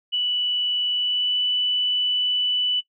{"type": "tone with pitch glide", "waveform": "sine", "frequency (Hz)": [2960, 2979], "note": ["F#7", "F#7"], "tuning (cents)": [0, 11], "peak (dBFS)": -20, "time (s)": [0.12, 2.81], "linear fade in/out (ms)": 20, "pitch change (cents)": 11, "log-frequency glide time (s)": [0.92, 1.41], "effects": ["noise-tail reverb RT60 0.1 s tail -17 dB re dry"]}